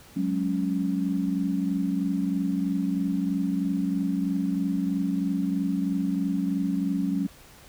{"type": "chord", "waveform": "sine", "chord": "F# suspended second", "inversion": "none", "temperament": "just", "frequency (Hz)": [185, 208.1, 277.5], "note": ["F#3", "G#3", "C#4"], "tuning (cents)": [0, 4, 2], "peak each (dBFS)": [-27, -30, -27], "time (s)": [0.16, 7.27], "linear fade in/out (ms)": 10, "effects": ["pink hiss -51 dBFS RMS until 7.68 s"]}